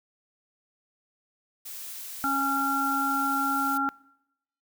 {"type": "noise", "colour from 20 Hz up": "blue", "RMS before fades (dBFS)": -39, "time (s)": [1.65, 3.78], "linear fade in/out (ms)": 10}
{"type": "harmonic tone", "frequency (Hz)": 275.1, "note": "C#4", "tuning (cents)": -13, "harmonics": [1, 3, 5], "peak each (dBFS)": [-30, -31, -25], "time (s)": [2.24, 3.89], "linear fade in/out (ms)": 0}
{"effects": ["noise-tail reverb RT60 0.8 s tail -23 dB re dry"]}